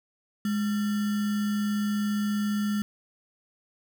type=tone with sample-and-hold; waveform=sine; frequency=207.7 Hz; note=G#3; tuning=in tune; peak=-24 dBFS; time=0.45-2.82 s; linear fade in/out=2 ms; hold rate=1575 Hz; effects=none

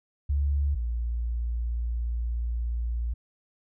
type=tone pair in turn; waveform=sine; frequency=71 / 58.44 Hz; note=C#2 / A#1; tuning=+42 / +5 cents; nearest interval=minor third; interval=337 cents; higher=first; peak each=-22 / -26 dBFS; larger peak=first; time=0.29-0.75 / 0.75-3.14 s; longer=second; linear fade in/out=10 ms; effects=none

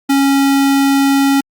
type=tone; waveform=square; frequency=275.8 Hz; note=C#4; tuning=9 cents flat; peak=-10 dBFS; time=0.09-1.41 s; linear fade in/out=10 ms; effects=Opus 48 kbps

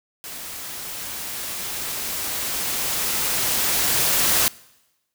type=noise with level ramp; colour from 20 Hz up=white; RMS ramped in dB=-35 to -18 dBFS; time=0.24-4.48 s; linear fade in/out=0 ms; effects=noise-tail reverb RT60 1.0 s tail -23 dB re dry

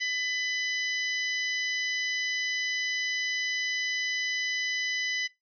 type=harmonic tone; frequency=1000 Hz; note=B5; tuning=21 cents sharp; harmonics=2 / 3 / 4 / 5 / 6; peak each=-29 / -36 / -40 / -37 / -41 dBFS; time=0-5.28 s; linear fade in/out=20 ms; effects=noise-tail reverb RT60 0.2 s tail -21 dB re dry

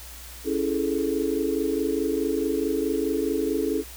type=chord; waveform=sine; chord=A major seventh; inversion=first; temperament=equal; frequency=277.2 / 329.6 / 415.3 / 440 Hz; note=C#4 / E4 / G#4 / A4; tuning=0 / 0 / 0 / 0 cents; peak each=-28 dBFS; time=0.44-3.84 s; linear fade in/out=50 ms; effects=added 60 Hz sine -43 dBFS peak until 3.96 s + white hiss -43 dBFS RMS until 3.96 s

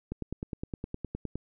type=click train; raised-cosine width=3 ms; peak=-21 dBFS; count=13; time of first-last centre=0.12-1.356 s; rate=9.71 Hz; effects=none

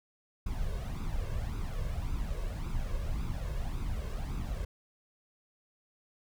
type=noise with flanger; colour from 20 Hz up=brown; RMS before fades=-34 dBFS; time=0.46-4.65 s; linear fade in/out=5 ms; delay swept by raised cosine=0.8 to 1.9 ms; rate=1.8 Hz; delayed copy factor=+0.65; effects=none

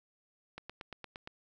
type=click train; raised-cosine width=0.3 ms; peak=-27 dBFS; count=7; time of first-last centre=0.58-1.274 s; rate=8.64 Hz; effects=none

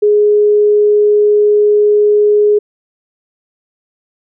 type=tone; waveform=sine; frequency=417.2 Hz; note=G#4; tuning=8 cents sharp; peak=-6 dBFS; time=0.02-2.59 s; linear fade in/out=10 ms; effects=none

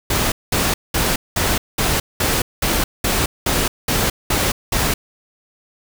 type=noise bursts; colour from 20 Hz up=pink; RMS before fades=-18 dBFS; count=12; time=0.1-4.94 s; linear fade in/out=5 ms; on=220 ms; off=200 ms; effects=none

